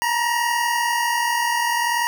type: tone pair together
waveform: 25% pulse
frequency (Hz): 912 / 952.5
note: A#5 / A#5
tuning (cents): -38 / +37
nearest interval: minor second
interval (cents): 75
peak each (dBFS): -22 / -16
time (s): 0.02-2.07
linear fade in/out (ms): 0
effects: none